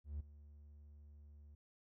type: tone with ADSR envelope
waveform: triangle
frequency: 73.42 Hz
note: D2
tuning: in tune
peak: -36 dBFS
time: 0.04-1.55 s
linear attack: 160 ms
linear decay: 10 ms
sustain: -18 dB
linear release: 4 ms
effects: tanh soft clip ceiling -34 dBFS